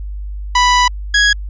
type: tone pair in turn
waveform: sawtooth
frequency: 987.8 / 1661.3 Hz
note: B5 / G#6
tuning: 0 / 0 cents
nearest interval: major sixth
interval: 900 cents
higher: second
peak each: -5 dBFS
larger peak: neither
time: 0.55-0.88 / 1.14-1.33 s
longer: first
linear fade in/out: 5 ms
effects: added 50 Hz sine -22 dBFS peak until 1.49 s + resampled to 16000 Hz